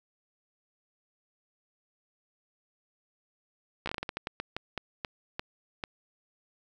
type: slowing click train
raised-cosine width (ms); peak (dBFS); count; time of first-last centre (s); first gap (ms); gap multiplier
0.3; -17; 16; 3.86-5.838; 14; 1.28
effects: 9-bit